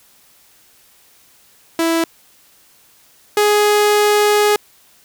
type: tone pair in turn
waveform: sawtooth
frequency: 330 / 416.9 Hz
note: E4 / G#4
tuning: +2 / +7 cents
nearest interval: major third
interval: 405 cents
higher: second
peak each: -10 / -7 dBFS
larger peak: second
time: 1.79-2.04 / 3.37-4.56 s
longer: second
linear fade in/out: 2 ms
effects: white hiss -51 dBFS RMS until 5.04 s